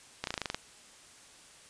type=slowing click train; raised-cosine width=0.2 ms; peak=-15 dBFS; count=9; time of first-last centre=0.24-0.546 s; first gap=32 ms; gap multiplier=1.05; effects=white hiss -55 dBFS RMS until 1.69 s + resampled to 22050 Hz